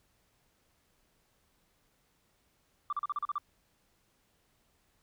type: tone bursts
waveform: sine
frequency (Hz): 1174.7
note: D6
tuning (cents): 0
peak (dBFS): -29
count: 8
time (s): 2.9-3.382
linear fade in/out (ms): 2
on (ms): 27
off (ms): 38
effects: tanh soft clip ceiling -25 dBFS + pink hiss -72 dBFS RMS until 5.02 s